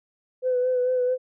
sine tone with vibrato, 503 Hz, B4, 32 cents sharp, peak -19 dBFS, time 0.42-1.18 s, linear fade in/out 50 ms, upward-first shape sine, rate 4.5 Hz, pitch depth 28 cents each way, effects tanh soft clip ceiling -15 dBFS

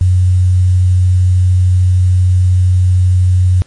sine tone with quantisation, 91.3 Hz, F#2, 23 cents flat, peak -6 dBFS, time 0.01-3.62 s, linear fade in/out 0 ms, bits 6, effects pink hiss -48 dBFS RMS until 3.66 s + MP3 48 kbps

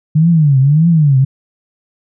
sine tone with vibrato, 150 Hz, D3, 37 cents sharp, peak -6 dBFS, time 0.15-1.25 s, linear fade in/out 10 ms, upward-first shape triangle, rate 1.7 Hz, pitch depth 250 cents each way, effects none

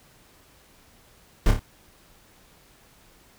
brown noise with echo, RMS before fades -17 dBFS, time 1.46-1.51 s, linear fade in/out 2 ms, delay 28 ms, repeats 3, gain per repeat -5 dB, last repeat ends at 1.594 s, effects pink hiss -56 dBFS RMS until 3.38 s

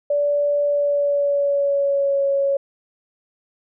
sine tone with pitch glide, 579 to 554.8 Hz, D5 to C#5, -25 to +1 cents, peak -16 dBFS, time 0.1-2.57 s, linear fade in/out 5 ms, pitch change -74 cents, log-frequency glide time 0.65-2.25 s, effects none

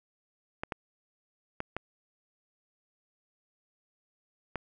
clicks, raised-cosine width 0.5 ms, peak -18 dBFS, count 5, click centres 0.635 / 0.722 / 1.604 / 1.766 / 4.557 s, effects none

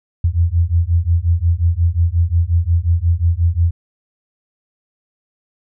sine beating tone pair, 82.41 / 88.01 Hz, E2 / F2, 0 / +14 cents, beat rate 5.6 Hz, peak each -15 dBFS, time 0.24-3.71 s, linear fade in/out 5 ms, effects none

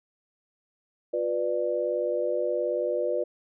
sine chord, B diminished, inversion second, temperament just, 355.6 / 493.9 / 592.7 Hz, F4 / B4 / D5, +31 / 0 / +16 cents, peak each -31 / -28 / -28 dBFS, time 1.13-3.24 s, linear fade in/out 10 ms, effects none

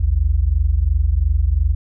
sine tone pair together, 55.23 / 78.1 Hz, A1 / D#2, +7 / +7 cents, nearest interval tritone, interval 600 cents, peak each -16 / -16 dBFS, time 0-1.75 s, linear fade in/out 10 ms, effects none

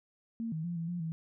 sine tone with pitch steps, 228.3 / 158.9 / 173 / 165.8 / 175.3 / 162.1 Hz, A#3 / D#3 / F3 / E3 / F3 / E3, -36 / +37 / -16 / +10 / +7 / -29 cents, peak -33 dBFS, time 0.4-1.12 s, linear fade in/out 0 ms, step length 120 ms, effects none

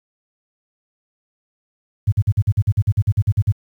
sine tone bursts, 102.8 Hz, G#2, 17 cents flat, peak -10 dBFS, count 15, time 2.07-3.519 s, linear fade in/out 10 ms, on 49 ms, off 51 ms, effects high-pass 60 Hz 12 dB/octave + 8-bit

